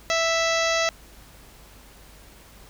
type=harmonic tone; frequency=659.3 Hz; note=E5; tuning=in tune; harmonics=1 / 2 / 3 / 4 / 5 / 6 / 7 / 8 / 9 / 10; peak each=-24 / -28 / -27 / -30 / -33 / -32 / -35 / -34 / -34 / -35 dBFS; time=0.1-0.89 s; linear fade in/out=0 ms; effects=added 50 Hz sine -50 dBFS peak until 2.69 s + pink hiss -50 dBFS RMS until 2.69 s